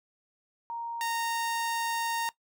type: tone pair in turn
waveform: sine / sawtooth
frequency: 932.3 / 924.3 Hz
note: A#5 / A#5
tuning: 0 / -15 cents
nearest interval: unison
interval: 15 cents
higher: first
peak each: -33 / -25 dBFS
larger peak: second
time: 0.7-1.01 / 1.01-2.29 s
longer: second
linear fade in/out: 0 ms
effects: noise-tail reverb RT60 0.1 s tail -18 dB re dry